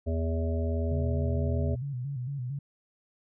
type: harmonic tone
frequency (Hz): 81.8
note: E2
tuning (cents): -13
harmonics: 1 / 3 / 5 / 7 / 8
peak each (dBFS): -27 / -35 / -37 / -38 / -40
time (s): 0.06-1.76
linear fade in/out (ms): 20
type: tone with vibrato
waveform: sine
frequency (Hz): 132.1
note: C3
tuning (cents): +17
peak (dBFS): -31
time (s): 0.91-2.59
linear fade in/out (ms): 5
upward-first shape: square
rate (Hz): 4.4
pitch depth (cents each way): 110
effects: none